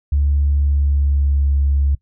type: tone with pitch glide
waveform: sine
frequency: 71.5 to 70.03 Hz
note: D2 to C#2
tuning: -46 to +18 cents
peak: -12 dBFS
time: 0.12-1.95 s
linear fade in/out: 5 ms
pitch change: -36 cents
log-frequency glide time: 0.53-1.51 s
effects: noise-tail reverb RT60 0.1 s tail -21 dB re dry + tanh soft clip ceiling -8 dBFS